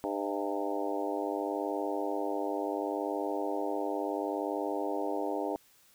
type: harmonic tone with a mistuned harmonic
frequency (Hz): 100.7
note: G2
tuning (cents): +47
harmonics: 3 / 4 / 5 / 6 / 7 / 8 / 9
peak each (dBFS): -36 / -37 / -38 / -39 / -39 / -40 / -41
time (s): 0.04-5.56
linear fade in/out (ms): 0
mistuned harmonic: 7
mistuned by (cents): -53
effects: white hiss -63 dBFS RMS until 5.94 s